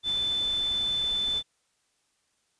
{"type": "tone in noise", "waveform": "sine", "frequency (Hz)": 3520, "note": "A7", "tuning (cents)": 0, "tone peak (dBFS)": -25, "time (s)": [0.03, 1.43], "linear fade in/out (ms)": 50, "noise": "pink", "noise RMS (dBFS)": -43, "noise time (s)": [0.03, 1.43], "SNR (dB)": 15, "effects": ["white hiss -72 dBFS RMS until 2.59 s", "resampled to 22050 Hz"]}